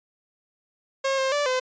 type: tone with pitch steps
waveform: sawtooth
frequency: 540 / 531 / 582 / 512 Hz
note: C#5 / C5 / D5 / C5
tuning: -45 / +25 / -16 / -38 cents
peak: -18 dBFS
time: 1.04-1.6 s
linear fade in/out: 10 ms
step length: 140 ms
effects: resampled to 16000 Hz